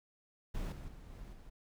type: noise with level steps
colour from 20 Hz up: brown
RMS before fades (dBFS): -38 / -46 / -51 / -49 / -53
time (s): 0.54-1.5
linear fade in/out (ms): 10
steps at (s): 0.72 / 0.88 / 1.1 / 1.33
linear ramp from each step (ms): 2
effects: none